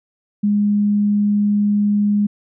sine tone, 206.1 Hz, G#3, 13 cents flat, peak -13 dBFS, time 0.43-2.27 s, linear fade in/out 10 ms, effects none

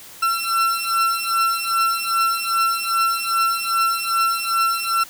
40% pulse beating tone pair, 1350 / 1352.5 Hz, E6 / E6, +41 / +44 cents, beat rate 2.5 Hz, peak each -20 dBFS, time 0.22-5.04 s, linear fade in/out 10 ms, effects white hiss -41 dBFS RMS until 5.09 s

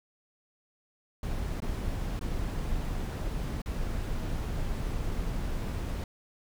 brown noise with dropouts, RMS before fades -32 dBFS, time 1.23-6.04 s, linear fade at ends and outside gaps 2 ms, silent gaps 1.603-1.62 / 2.193-2.211 / 3.618-3.659 s, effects none

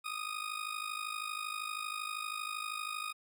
20% pulse tone with amplitude modulation, 1242 Hz, D#6, 3 cents flat, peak -29 dBFS, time 0.04-3.13 s, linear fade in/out 20 ms, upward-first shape sine, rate 52.7 Hz, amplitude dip 75%, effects none

